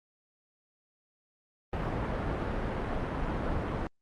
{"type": "low-pass noise", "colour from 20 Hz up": "pink", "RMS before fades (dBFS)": -32, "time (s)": [1.73, 3.87], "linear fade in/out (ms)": 2, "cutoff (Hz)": 1400, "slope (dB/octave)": 12, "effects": ["Opus 32 kbps"]}